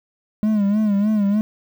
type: tone with vibrato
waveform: triangle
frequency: 207.7 Hz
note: G#3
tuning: in tune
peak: -13 dBFS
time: 0.43-1.41 s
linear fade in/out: 0 ms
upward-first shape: sine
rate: 3.3 Hz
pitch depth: 81 cents each way
effects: 8-bit